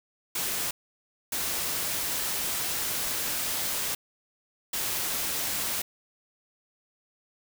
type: noise bursts at uneven times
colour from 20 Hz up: white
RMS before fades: -30 dBFS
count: 3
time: 0.35-0.71 / 1.32-3.95 / 4.73-5.82 s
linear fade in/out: 5 ms
effects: none